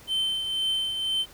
triangle tone with tremolo, 3090 Hz, G7, 26 cents flat, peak -21 dBFS, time 0.07-1.26 s, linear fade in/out 50 ms, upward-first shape triangle, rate 2 Hz, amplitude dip 50%, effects pink hiss -50 dBFS RMS until 1.33 s

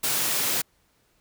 white high-pass noise, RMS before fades -25 dBFS, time 0.03-0.62 s, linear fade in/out 10 ms, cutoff 100 Hz, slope 96 dB/octave, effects pink hiss -66 dBFS RMS until 1.2 s

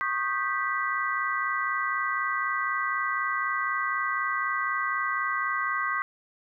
sine tone cluster, 1100 / 1224 / 1562 / 1965 Hz, C#6 / D#6 / G6 / B6, -14 / -29 / -7 / -9 cents, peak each -31 dBFS, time 0.01-6.02 s, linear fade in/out 0 ms, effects none

